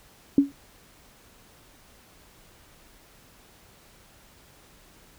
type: tone with exponential decay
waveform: sine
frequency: 280 Hz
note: C#4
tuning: 18 cents sharp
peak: -10 dBFS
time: 0.38-0.52 s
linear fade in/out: 2 ms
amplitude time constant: 30 ms
effects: pink hiss -55 dBFS RMS until 5.18 s